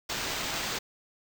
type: noise with sample-and-hold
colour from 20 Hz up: violet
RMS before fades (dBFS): -33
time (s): 0.09-0.79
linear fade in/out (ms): 10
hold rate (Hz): 11025
effects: none